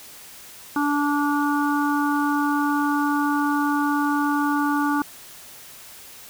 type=harmonic tone; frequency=290 Hz; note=D4; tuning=22 cents flat; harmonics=1 / 3 / 4 / 5; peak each=-21 / -26 / -27 / -28 dBFS; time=0.76-5.02 s; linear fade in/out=2 ms; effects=white hiss -43 dBFS RMS until 6.29 s